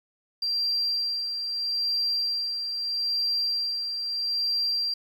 sine tone with tremolo, 4729 Hz, D8, 11 cents sharp, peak -22 dBFS, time 0.42-4.94 s, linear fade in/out 5 ms, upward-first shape sine, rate 0.78 Hz, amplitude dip 50%, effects tanh soft clip ceiling -18 dBFS + 9-bit

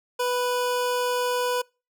25% pulse tone, 493.9 Hz, B4, in tune, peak -19 dBFS, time 0.19-1.62 s, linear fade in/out 10 ms, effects noise-tail reverb RT60 0.3 s tail -26 dB re dry

